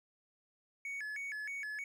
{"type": "tone with vibrato", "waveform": "triangle", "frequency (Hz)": 1954, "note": "B6", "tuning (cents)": -19, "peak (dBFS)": -37, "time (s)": [0.85, 1.84], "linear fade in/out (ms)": 2, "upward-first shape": "square", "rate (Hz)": 3.2, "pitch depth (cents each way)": 230, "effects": []}